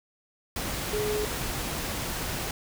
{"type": "tone in noise", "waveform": "sine", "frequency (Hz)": 421.6, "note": "G#4", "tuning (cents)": 26, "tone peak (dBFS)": -27, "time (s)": [0.93, 1.25], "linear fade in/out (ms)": 2, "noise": "pink", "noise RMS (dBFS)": -32, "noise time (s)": [0.56, 2.51], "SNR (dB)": 2, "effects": []}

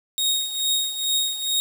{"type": "tone with tremolo", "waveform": "sawtooth", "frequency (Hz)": 3744, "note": "A#7", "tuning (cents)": 7, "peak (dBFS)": -15, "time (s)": [0.18, 1.6], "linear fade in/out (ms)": 0, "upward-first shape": "triangle", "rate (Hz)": 2.3, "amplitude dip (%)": 75, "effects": ["7-bit"]}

